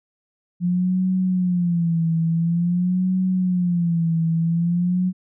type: tone with vibrato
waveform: sine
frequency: 174.61 Hz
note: F3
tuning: in tune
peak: -17 dBFS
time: 0.6-5.13 s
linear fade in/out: 50 ms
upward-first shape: sine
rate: 0.48 Hz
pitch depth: 110 cents each way
effects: none